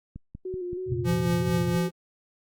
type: click train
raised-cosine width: 5 ms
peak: -26 dBFS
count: 8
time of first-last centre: 0.16-1.493 s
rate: 5.25 Hz
type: tone with vibrato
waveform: sine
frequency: 363 Hz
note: F#4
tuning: 33 cents flat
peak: -30 dBFS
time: 0.45-1.89 s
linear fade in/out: 5 ms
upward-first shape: square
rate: 3.1 Hz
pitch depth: 37 cents each way
type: chord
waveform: sine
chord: F suspended fourth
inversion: none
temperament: just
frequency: 87.31 / 116.41 / 130.96 Hz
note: F2 / Bb2 / C3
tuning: 0 / -2 / +2 cents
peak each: -35 / -31 / -31 dBFS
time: 0.86-1.79 s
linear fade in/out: 50 ms
type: tone with tremolo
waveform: square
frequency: 171.5 Hz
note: F3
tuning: 31 cents flat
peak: -23 dBFS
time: 1.04-1.91 s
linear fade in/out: 50 ms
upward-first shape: triangle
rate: 4.4 Hz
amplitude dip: 50%
effects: Opus 48 kbps